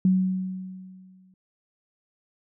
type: tone with exponential decay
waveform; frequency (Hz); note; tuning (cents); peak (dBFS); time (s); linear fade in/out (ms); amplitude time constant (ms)
sine; 186.6; F#3; +15; -15; 0.05-1.34; 2; 280
effects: none